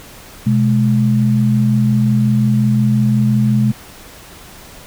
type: tone pair together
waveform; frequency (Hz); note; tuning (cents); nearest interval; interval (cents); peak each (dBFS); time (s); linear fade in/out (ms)
sine; 125.64 / 211.3; B2 / G#3; +30 / +30; major sixth; 900; -13; 0.46-3.72; 10
effects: pink hiss -38 dBFS RMS until 4.86 s